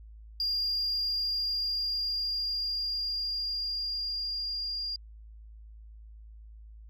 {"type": "tone with level ramp", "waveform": "sine", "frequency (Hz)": 4809, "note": "D8", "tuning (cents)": 40, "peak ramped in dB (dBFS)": [-25, -31], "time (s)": [0.4, 4.96], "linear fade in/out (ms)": 2, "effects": ["tanh soft clip ceiling -25 dBFS", "added 54 Hz sine -46 dBFS peak until 6.89 s"]}